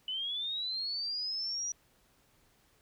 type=linear sweep; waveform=sine; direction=up; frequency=2971 to 5830 Hz; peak=-33 dBFS; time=0.08-1.72 s; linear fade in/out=2 ms; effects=pink hiss -68 dBFS RMS until 2.81 s